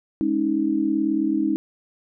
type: chord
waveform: sine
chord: Ab suspended fourth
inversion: none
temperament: equal with one note detuned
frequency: 207.7 / 277.2 / 315.7 Hz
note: Ab3 / Db4 / Eb4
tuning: 0 / 0 / +25 cents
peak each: -27 / -24 / -21 dBFS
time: 0.21-1.56 s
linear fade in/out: 0 ms
effects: none